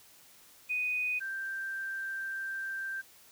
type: tone pair in turn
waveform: sine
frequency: 2489 / 1571.7 Hz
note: D#7 / G6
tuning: 0 / +4 cents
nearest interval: minor sixth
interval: 796 cents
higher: first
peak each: -29 / -34 dBFS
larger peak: first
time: 0.69-1.2 / 1.2-3.02 s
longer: second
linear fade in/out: 20 ms
effects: white hiss -58 dBFS RMS until 3.31 s